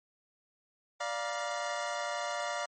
25% pulse chord, Bb major, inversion first, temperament equal with one note detuned, 587.3 / 698.5 / 951.9 Hz, D5 / F5 / Bb5, 0 / 0 / +36 cents, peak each -33 / -33 / -36 dBFS, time 1-2.66 s, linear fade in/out 10 ms, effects MP3 32 kbps

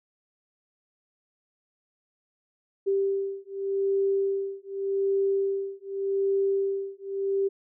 sine beating tone pair, 392 / 392.85 Hz, G4 / G4, 0 / +4 cents, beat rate 0.85 Hz, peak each -27 dBFS, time 2.86-7.49 s, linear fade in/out 20 ms, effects none

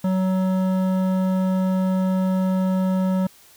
sine tone with hard clipping, 187.2 Hz, F#3, 20 cents sharp, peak -20 dBFS, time 0.04-3.27 s, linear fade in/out 5 ms, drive 12 dB, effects white hiss -51 dBFS RMS until 3.56 s

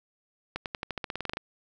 accelerating click train, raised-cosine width 0.3 ms, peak -16 dBFS, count 14, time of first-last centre 0.56-1.371 s, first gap 98 ms, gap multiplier 0.92, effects none

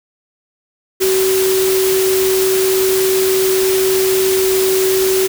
sine tone in noise, 379.4 Hz, F#4, 43 cents sharp, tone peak -12 dBFS, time 1-5.28 s, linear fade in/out 20 ms, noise white, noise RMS -20 dBFS, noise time 1-5.28 s, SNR +5 dB, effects none

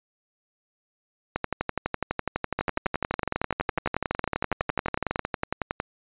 two click trains, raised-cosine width 0.5 ms, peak -10 / -10 dBFS, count 47 / 36, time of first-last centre 1.36-5.193 / 2.59-5.801 s, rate 12 / 10.9 Hz, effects resampled to 8000 Hz

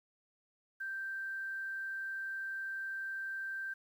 sine tone with quantisation, 1568 Hz, G6, in tune, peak -37 dBFS, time 0.8-3.74 s, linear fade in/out 10 ms, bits 11, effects none

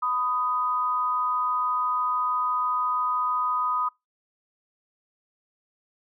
sine tone pair together, 998.4 / 1244.5 Hz, B5 / D#6, +19 / 0 cents, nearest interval major third, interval 381 cents, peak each -28 / -24 dBFS, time 0.02-3.89 s, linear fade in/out 10 ms, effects noise-tail reverb RT60 0.2 s tail -25 dB re dry

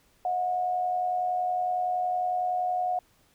sine tone pair together, 634.2 / 725 Hz, D#5 / F#5, +33 / -35 cents, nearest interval major second, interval 232 cents, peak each -36 / -25 dBFS, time 0.25-2.99 s, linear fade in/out 2 ms, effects pink hiss -64 dBFS RMS until 3.34 s

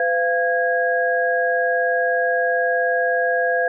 sine tone cluster, 506 / 687 / 1644 Hz, B4 / F5 / G#6, +42 / -29 / -18 cents, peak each -21 dBFS, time 0-3.68 s, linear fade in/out 2 ms, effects none

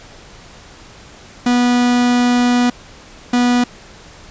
45% pulse tone bursts at uneven times, 244.5 Hz, B3, 17 cents flat, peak -11 dBFS, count 2, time 1.46-2.7 / 3.33-3.64 s, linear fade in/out 5 ms, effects pink hiss -40 dBFS RMS until 4.3 s + resampled to 16000 Hz

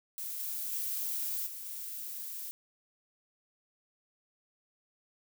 violet noise with level steps, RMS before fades -39 / -37 / -35 / -43 / -41 dBFS, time 0.18-2.51 s, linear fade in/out 0 ms, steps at 0.39 / 0.72 / 1.46 / 1.65 s, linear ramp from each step 10 ms, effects none

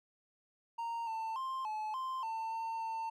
triangle tone with pitch steps, 927 / 893 / 1052 / 860 / 1044 / 896 / 904 / 899 Hz, A#5 / A5 / C6 / A5 / C6 / A5 / A5 / A5, -10 / +25 / +9 / -40 / -4 / +31 / +47 / +37 cents, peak -34 dBFS, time 0.78-3.1 s, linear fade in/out 10 ms, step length 290 ms, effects none

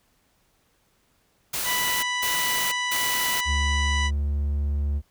white noise bursts, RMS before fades -28 dBFS, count 3, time 1.53-3.41 s, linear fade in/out 10 ms, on 500 ms, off 190 ms
harmonic tone, 987.8 Hz, B5, in tune, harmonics 1 / 2 / 3 / 4 / 5 / 6 / 7 / 8 / 9, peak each -30 / -27 / -31 / -37 / -46 / -37 / -45 / -51 / -46 dBFS, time 1.64-4.11 s, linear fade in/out 50 ms
triangle tone, 72 Hz, D2, 34 cents flat, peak -20 dBFS, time 3.45-5.02 s, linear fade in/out 50 ms
effects pink hiss -66 dBFS RMS until 5.1 s

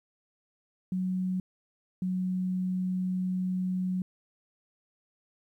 sine tone pair in turn, 185 / 184.29 Hz, F#3 / F#3, 0 / -7 cents, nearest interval unison, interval 7 cents, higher first, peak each -27 dBFS, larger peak neither, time 0.92-1.4 / 2.02-4.02 s, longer second, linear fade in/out 2 ms, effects 11-bit

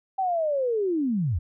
sine linear sweep, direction down, 781 to 69.7 Hz, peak -22 dBFS, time 0.18-1.39 s, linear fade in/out 10 ms, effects none

